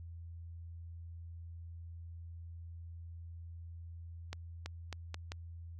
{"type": "accelerating click train", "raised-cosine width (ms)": 0.2, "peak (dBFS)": -24, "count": 5, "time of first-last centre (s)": [4.33, 5.319], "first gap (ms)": 330, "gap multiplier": 0.81, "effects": ["added 84 Hz sine -45 dBFS peak until 5.79 s"]}